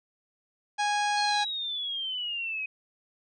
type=harmonic tone; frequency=827 Hz; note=G#5; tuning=8 cents flat; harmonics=1 / 2 / 3 / 4 / 5 / 6 / 7 / 8 / 10; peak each=-26 / -32 / -36 / -38 / -40 / -42 / -43 / -44 / -46 dBFS; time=0.78-1.45 s; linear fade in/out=20 ms
type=exponential sweep; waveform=sine; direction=down; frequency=4281 to 2513 Hz; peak=-30 dBFS; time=1.17-2.66 s; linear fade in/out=5 ms
effects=none